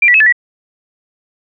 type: tone with pitch steps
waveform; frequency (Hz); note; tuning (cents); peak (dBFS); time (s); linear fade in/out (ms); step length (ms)
sine; 2370 / 1953 / 2583 / 1734 / 1938; D7 / B6 / E7 / A6 / B6; +15 / -20 / -36 / -26 / -33; -5; 0.02-0.325; 5; 61
effects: none